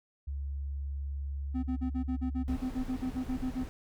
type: tone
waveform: sine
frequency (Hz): 69.8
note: C#2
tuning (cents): +13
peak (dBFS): -33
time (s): 0.27-2.56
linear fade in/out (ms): 10
type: tone bursts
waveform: triangle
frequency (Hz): 256.4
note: C4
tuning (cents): -35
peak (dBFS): -28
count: 16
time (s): 1.54-3.644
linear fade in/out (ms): 20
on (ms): 94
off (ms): 40
type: noise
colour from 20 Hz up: brown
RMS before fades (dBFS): -40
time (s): 2.48-3.69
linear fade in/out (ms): 0
effects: none